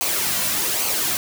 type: noise with flanger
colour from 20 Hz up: white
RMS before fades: -22 dBFS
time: 0.01-1.17 s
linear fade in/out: 0 ms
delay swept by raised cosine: 0.55 to 2.45 ms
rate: 1.2 Hz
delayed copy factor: -0.5
effects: none